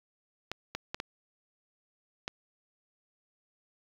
clicks, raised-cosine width 0.2 ms, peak -16 dBFS, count 5, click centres 0.516 / 0.75 / 0.945 / 1.001 / 2.279 s, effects low-pass 5000 Hz 12 dB/octave + 7-bit

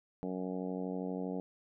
harmonic tone, 92.5 Hz, F#2, in tune, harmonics 2 / 3 / 4 / 5 / 6 / 7 / 8 / 9, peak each -39 / -40 / -46 / -42 / -48 / -48 / -51 / -53 dBFS, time 0.23-1.4 s, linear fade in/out 0 ms, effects none

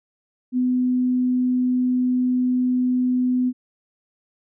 sine tone, 251.3 Hz, B3, 30 cents sharp, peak -17 dBFS, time 0.52-3.53 s, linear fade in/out 50 ms, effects none

